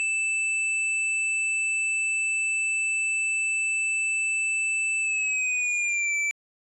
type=tone with pitch glide; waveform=square; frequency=2640 to 2325 Hz; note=E7 to D7; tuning=+2 to -18 cents; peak=-24 dBFS; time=0-6.31 s; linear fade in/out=0 ms; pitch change=-220 cents; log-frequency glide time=5.01-6.15 s; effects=resampled to 24000 Hz